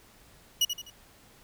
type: tone with echo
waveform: 30% pulse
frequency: 2912 Hz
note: F#7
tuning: 28 cents flat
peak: -18 dBFS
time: 0.61-0.65 s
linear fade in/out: 5 ms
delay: 84 ms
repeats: 3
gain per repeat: -8 dB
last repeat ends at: 0.902 s
effects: pink hiss -57 dBFS RMS until 1.43 s